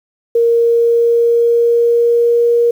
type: tone with pitch glide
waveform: sine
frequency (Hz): 466.2 to 472.2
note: A#4 to A#4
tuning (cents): 0 to +22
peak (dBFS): -8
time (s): 0.35-2.71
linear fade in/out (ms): 5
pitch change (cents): +22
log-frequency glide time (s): 0.46-2.46
effects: 7-bit